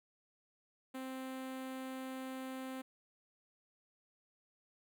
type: tone with notch filter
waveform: sawtooth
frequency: 261.6 Hz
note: C4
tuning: in tune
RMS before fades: -44 dBFS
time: 0.94-2.82 s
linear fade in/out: 10 ms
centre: 5400 Hz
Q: 1.4
effects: none